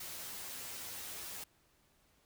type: noise with comb filter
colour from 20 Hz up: white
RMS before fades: -45 dBFS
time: 0-1.44 s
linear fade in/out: 5 ms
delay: 11 ms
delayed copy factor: +0.9
effects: pink hiss -71 dBFS RMS until 2.25 s